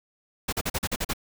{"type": "noise bursts", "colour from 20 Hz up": "pink", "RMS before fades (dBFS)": -27, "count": 8, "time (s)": [0.48, 1.135], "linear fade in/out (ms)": 10, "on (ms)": 46, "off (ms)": 41, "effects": []}